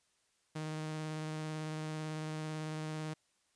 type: tone with vibrato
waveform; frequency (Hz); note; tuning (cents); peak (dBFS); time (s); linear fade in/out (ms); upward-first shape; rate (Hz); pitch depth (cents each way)
sawtooth; 155.56; D#3; 0; -34; 0.55-3.14; 10; sine; 18; 12
effects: white hiss -75 dBFS RMS until 3.55 s + resampled to 22050 Hz